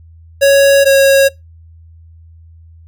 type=tone pair in turn; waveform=square; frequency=555 / 547.4 Hz; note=C#5 / C#5; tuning=+2 / -22 cents; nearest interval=unison; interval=24 cents; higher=first; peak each=-6 dBFS; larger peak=neither; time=0.41-0.85 / 0.85-1.29 s; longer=neither; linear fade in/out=20 ms; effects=noise-tail reverb RT60 0.2 s tail -24 dB re dry + added 82 Hz sine -37 dBFS peak until 2.87 s